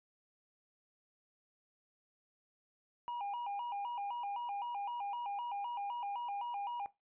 triangle tone with vibrato, 880 Hz, A5, in tune, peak -35 dBFS, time 3.08-6.86 s, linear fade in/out 0 ms, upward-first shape square, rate 3.9 Hz, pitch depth 150 cents each way, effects noise-tail reverb RT60 0.2 s tail -17 dB re dry + resampled to 8000 Hz

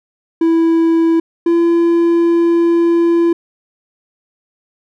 triangle tone pair in turn, 329.6 / 338.7 Hz, E4 / E4, 0 / +47 cents, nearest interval unison, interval 47 cents, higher second, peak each -7 dBFS, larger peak neither, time 0.41-1.2 / 1.46-3.33 s, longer second, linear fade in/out 5 ms, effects none

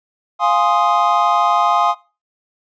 triangle chord, F minor seventh, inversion none, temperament equal, 698.5 / 830.6 / 1046.5 / 1244.5 Hz, F5 / Ab5 / C6 / Eb6, 0 / 0 / 0 / 0 cents, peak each -16 dBFS, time 0.39-1.95 s, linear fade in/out 50 ms, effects noise-tail reverb RT60 0.3 s tail -19 dB re dry + resampled to 16000 Hz

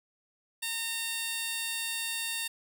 15% pulse tone with high-pass filter, 915 Hz, A#5, 32 cents flat, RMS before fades -34 dBFS, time 0.62-2.48 s, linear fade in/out 10 ms, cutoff 3000 Hz, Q 0.53, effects 10-bit

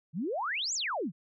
sine exponential two-way sweep, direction up then down, 140.9 to 7700 to 140.9 Hz, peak -30 dBFS, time 0.13-1.12 s, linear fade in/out 50 ms, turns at 0.74 s, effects none

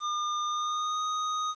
square tone with pitch glide, 1208 to 1245.6 Hz, D6 to D#6, +48 to +2 cents, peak -29 dBFS, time 0-1.55 s, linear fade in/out 50 ms, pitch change +54 cents, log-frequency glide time 0.46-1.03 s, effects resampled to 16000 Hz + 10-bit

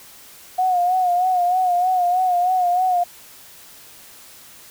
sine tone with vibrato, 725 Hz, F#5, 35 cents flat, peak -15 dBFS, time 0.58-3.04 s, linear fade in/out 10 ms, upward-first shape sine, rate 3.2 Hz, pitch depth 53 cents each way, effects white hiss -44 dBFS RMS until 4.7 s

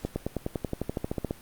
accelerating click train, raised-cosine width 2 ms, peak -15 dBFS, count 16, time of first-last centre 0.05-1.309 s, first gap 110 ms, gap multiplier 0.96, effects pink hiss -51 dBFS RMS until 1.41 s + Opus 48 kbps

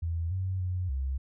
sine tone with pitch steps, 83.4 / 93.9 / 91 / 66.7 Hz, E2 / F#2 / F#2 / C2, +21 / +26 / -28 / +34 cents, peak -28 dBFS, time 0.02-1.18 s, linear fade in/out 10 ms, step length 290 ms, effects none

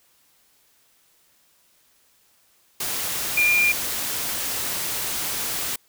sine tone in noise, 2402 Hz, D7, 38 cents sharp, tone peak -16 dBFS, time 3.37-3.72 s, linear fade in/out 5 ms, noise white, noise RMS -27 dBFS, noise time 2.8-5.76 s, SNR +8 dB, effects white hiss -61 dBFS RMS until 5.88 s

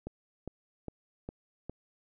click train, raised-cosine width 2 ms, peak -25 dBFS, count 5, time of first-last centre 0.07-1.696 s, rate 2.46 Hz, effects none

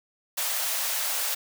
white high-pass noise, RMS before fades -28 dBFS, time 0.37-1.35 s, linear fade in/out 10 ms, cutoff 520 Hz, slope 48 dB/octave, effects none

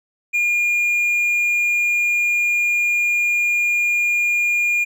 triangle tone, 2420 Hz, D#7, 49 cents flat, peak -14 dBFS, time 0.33-4.85 s, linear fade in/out 20 ms, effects none

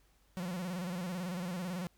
45% pulse tone with vibrato, 179.4 Hz, F3, 47 cents sharp, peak -36 dBFS, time 0.37-1.87 s, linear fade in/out 0 ms, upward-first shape square, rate 18 Hz, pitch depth 76 cents each way, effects added 50 Hz sine -68 dBFS peak until 1.97 s + pink hiss -71 dBFS RMS until 1.97 s

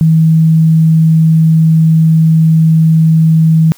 sine tone, 160.6 Hz, E3, 45 cents flat, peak -4 dBFS, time 0.01-3.72 s, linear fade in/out 0 ms, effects white hiss -42 dBFS RMS until 3.77 s

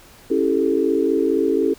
sine chord, A dominant seventh, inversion first, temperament just, 275 / 330 / 396 / 440 Hz, C#4 / E4 / G4 / A4, -14 / +2 / +18 / 0 cents, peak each -22 / -21 / -21 / -21 dBFS, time 0.3-1.74 s, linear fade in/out 10 ms, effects pink hiss -47 dBFS RMS until 1.78 s

